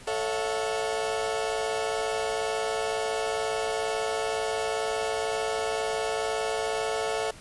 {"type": "chord", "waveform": "35% pulse", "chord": "F# minor seventh", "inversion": "first", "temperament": "equal with one note detuned", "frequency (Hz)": [440, 554.4, 659.3, 721.4], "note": ["A4", "C#5", "E5", "F#5"], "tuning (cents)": [0, 0, 0, -44], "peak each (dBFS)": [-28, -33, -32, -33], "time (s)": [0.07, 7.31], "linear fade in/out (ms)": 5, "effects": ["pink hiss -48 dBFS RMS until 7.4 s", "resampled to 24000 Hz"]}